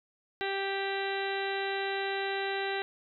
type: harmonic tone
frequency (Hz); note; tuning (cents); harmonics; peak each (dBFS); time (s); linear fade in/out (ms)
392; G4; 0; 1 / 2 / 3 / 4 / 5 / 6 / 7 / 8 / 9 / 10; -34 / -36 / -47 / -38 / -39 / -45 / -43 / -46 / -50 / -42; 0.41-2.82; 0
effects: none